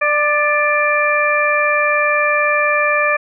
harmonic tone with a mistuned harmonic, 593 Hz, D5, 17 cents sharp, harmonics 1 / 2 / 3 / 4, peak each -18 / -18 / -18 / -18 dBFS, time 0.01-3.17 s, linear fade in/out 10 ms, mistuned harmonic 3, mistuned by -24 cents, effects none

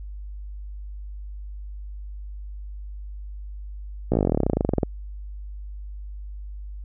slowing click train, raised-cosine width 2 ms, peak -7 dBFS, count 25, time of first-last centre 4.12-4.832 s, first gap 16 ms, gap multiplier 1.05, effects added 50 Hz sine -33 dBFS peak until 6.84 s

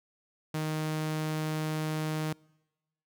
sawtooth tone, 155.56 Hz, D#3, in tune, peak -26 dBFS, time 0.54-2.33 s, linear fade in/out 5 ms, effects noise-tail reverb RT60 1.0 s tail -26 dB re dry

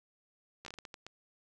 slowing click train, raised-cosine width 0.2 ms, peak -28 dBFS, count 9, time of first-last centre 0.65-1.066 s, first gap 13 ms, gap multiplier 1.38, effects none

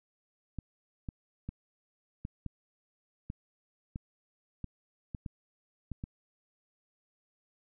clicks, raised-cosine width 5 ms, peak -25 dBFS, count 12, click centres 0.587 / 1.088 / 1.49 / 2.251 / 2.463 / 3.301 / 3.959 / 4.643 / 5.148 / 5.262 / 5.917 / 6.039 s, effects none

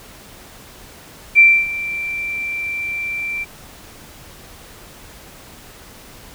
sine tone with ADSR envelope, 2349 Hz, D7, in tune, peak -4 dBFS, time 1.35-3.45 s, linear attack 37 ms, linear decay 270 ms, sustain -17 dB, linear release 23 ms, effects pink hiss -41 dBFS RMS until 6.34 s

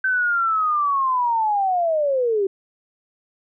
sine linear sweep, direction down, 1546 to 377.8 Hz, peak -17 dBFS, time 0.04-2.47 s, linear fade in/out 5 ms, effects none

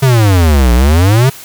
square exponential two-way sweep, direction down then up, 138.59 to 57.8 to 138.59 Hz, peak -6 dBFS, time 0.02-1.3 s, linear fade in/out 10 ms, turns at 0.73 s, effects white hiss -32 dBFS RMS until 1.44 s

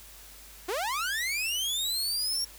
sawtooth linear sweep, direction up, 329.6 to 5600 Hz, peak -25 dBFS, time 0.68-2.45 s, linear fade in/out 10 ms, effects added 50 Hz sine -53 dBFS peak until 2.58 s + white hiss -50 dBFS RMS until 2.58 s

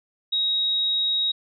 sine tone, 3793 Hz, A#7, 29 cents sharp, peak -20 dBFS, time 0.32-1.32 s, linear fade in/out 10 ms, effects none

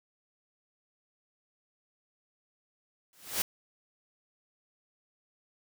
white noise with exponential growth, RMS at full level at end -26 dBFS, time 3.13-3.42 s, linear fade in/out 1 ms, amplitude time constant 62 ms, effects none

